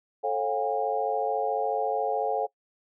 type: tone cluster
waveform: sine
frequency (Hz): 438.4 / 543 / 714 / 808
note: A4 / C#5 / F5 / G#5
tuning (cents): -6 / -36 / +38 / -48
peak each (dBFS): -30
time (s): 0.23-2.47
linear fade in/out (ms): 20
effects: noise-tail reverb RT60 0.1 s tail -23 dB re dry